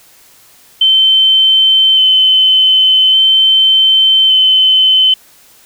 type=tone with vibrato; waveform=sine; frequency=3073 Hz; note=G7; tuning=35 cents flat; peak=-5 dBFS; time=0.81-5.14 s; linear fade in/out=5 ms; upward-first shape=square; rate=0.43 Hz; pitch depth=9 cents each way; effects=white hiss -44 dBFS RMS until 5.65 s